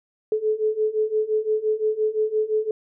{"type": "beating tone pair", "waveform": "sine", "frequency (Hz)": [428.5, 434.3], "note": ["A4", "A4"], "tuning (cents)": [-46, -23], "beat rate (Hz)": 5.8, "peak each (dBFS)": [-24, -22], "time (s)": [0.32, 2.71], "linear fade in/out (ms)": 2, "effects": []}